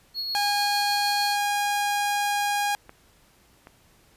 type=tone with tremolo; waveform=triangle; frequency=4330 Hz; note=C#8; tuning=41 cents flat; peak=-25 dBFS; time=0.14-1.37 s; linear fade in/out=50 ms; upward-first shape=sine; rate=6.7 Hz; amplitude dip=30%
type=tone; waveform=sawtooth; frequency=818 Hz; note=G#5; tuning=26 cents flat; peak=-19 dBFS; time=0.35-2.75 s; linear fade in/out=0 ms
type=clicks; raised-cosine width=0.5 ms; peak=-27 / -29 dBFS; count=2; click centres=2.894 / 3.671 s
effects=pink hiss -59 dBFS RMS until 4.16 s + resampled to 32000 Hz